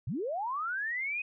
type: linear sweep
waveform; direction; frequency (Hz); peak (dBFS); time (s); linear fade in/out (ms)
sine; up; 91.7 to 2532; -31; 0.07-1.22; 5
effects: none